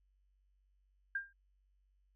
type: tone with exponential decay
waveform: sine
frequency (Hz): 1599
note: G6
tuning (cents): +34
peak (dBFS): -31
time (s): 1.15-1.33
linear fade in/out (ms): 5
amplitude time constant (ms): 39
effects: added 48 Hz sine -70 dBFS peak until 2.15 s